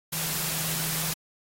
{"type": "tone in noise", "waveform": "sine", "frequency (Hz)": 160, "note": "D#3", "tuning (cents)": 49, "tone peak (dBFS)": -36, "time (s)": [0.12, 1.14], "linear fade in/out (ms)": 10, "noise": "white", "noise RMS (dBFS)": -30, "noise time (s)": [0.12, 1.14], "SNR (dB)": -9, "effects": ["AAC 48 kbps"]}